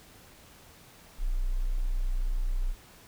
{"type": "tone", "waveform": "sine", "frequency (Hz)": 30.87, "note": "B0", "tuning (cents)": 0, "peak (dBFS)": -25, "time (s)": [1.18, 2.75], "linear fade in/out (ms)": 50, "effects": ["pink hiss -54 dBFS RMS until 3.07 s"]}